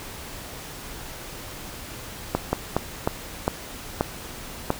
slowing click train, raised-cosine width 1 ms, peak -6 dBFS, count 7, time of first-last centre 2.35-4.704 s, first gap 180 ms, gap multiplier 1.31, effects pink hiss -38 dBFS RMS until 4.79 s

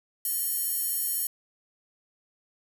square tone with high-pass filter, 614 Hz, D#5, 23 cents flat, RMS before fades -29 dBFS, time 0.25-1.27 s, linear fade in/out 2 ms, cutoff 11000 Hz, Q 2.1, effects none

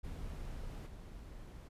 brown noise with level steps, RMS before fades -44 / -49 dBFS, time 0.03-1.69 s, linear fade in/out 20 ms, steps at 0.86 s, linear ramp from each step 10 ms, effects resampled to 32000 Hz

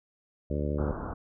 harmonic tone, 73.42 Hz, D2, in tune, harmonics 1 / 2 / 3 / 4 / 5 / 6 / 7 / 8, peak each -31 / -34 / -36 / -37 / -38 / -39 / -39 / -40 dBFS, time 0.5-0.92 s, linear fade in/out 5 ms
pink low-pass noise, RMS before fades -36 dBFS, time 0.78-1.14 s, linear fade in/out 10 ms, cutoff 1500 Hz, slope 96 dB/octave
effects none

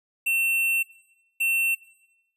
square tone bursts at uneven times, 2700 Hz, E7, 41 cents sharp, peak -22 dBFS, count 2, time 0.26-0.83 / 1.4-1.75 s, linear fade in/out 10 ms, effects noise-tail reverb RT60 0.9 s tail -19 dB re dry + resampled to 32000 Hz

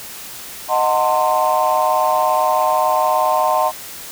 sine chord, D# diminished seventh, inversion none, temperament equal with one note detuned, 622.3 / 740 / 901.6 / 1046.5 Hz, D#5 / F#5 / A5 / C6, 0 / 0 / +42 / 0 cents, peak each -18 / -18 / -18 / -18 dBFS, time 0.68-3.72 s, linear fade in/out 50 ms, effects tanh soft clip ceiling -6 dBFS + white hiss -33 dBFS RMS until 4.11 s

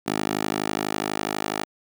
10% pulse tone with high-pass filter sweep, 52.1 Hz, G#1, 6 cents sharp, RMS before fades -27 dBFS, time 0.06-1.65 s, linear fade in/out 20 ms, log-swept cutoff 290 to 460 Hz, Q 0.97, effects none

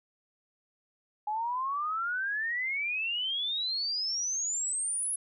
sine exponential sweep, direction up, 831 to 10760 Hz, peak -29 dBFS, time 1.27-5.16 s, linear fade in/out 5 ms, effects none

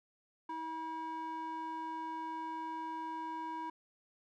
square tone with band-pass filter, 321.4 Hz, E4, 44 cents flat, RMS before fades -41 dBFS, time 0.49-3.7 s, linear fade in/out 5 ms, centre 890 Hz, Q 2.9, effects none

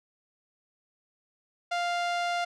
sawtooth tone, 698.5 Hz, F5, in tune, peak -23 dBFS, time 1.71-2.45 s, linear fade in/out 10 ms, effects low-pass 5000 Hz 12 dB/octave

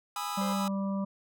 45% pulse chord, E major seventh, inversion first, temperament just, 824.1 / 988.9 / 1236.1 / 1318.5 Hz, G#5 / B5 / D#6 / E6, -14 / +2 / -12 / 0 cents, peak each -38 / -39 / -38 / -39 dBFS, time 0.16-0.68 s, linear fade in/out 2 ms
harmonic tone, 196 Hz, G3, in tune, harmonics 1 / 3 / 5 / 6, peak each -29 / -39 / -43 / -45 dBFS, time 0.37-1.05 s, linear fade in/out 10 ms
40% pulse tone, 520 Hz, C5, 11 cents flat, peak -39 dBFS, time 0.41-0.53 s, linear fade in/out 2 ms
effects none

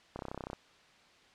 click train, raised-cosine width 1 ms, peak -25 dBFS, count 13, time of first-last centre 0.16-0.532 s, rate 32.3 Hz, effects white hiss -61 dBFS RMS until 1.34 s + low-pass 4000 Hz 12 dB/octave

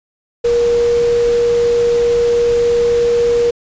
sine tone in noise, 474.5 Hz, A#4, 31 cents sharp, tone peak -10 dBFS, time 0.44-3.51 s, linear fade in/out 10 ms, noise pink, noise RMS -28 dBFS, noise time 0.44-3.51 s, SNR +15 dB, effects resampled to 16000 Hz

